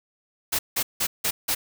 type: noise bursts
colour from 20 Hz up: white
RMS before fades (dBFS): -24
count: 5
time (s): 0.52-1.55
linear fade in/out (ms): 10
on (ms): 70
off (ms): 170
effects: none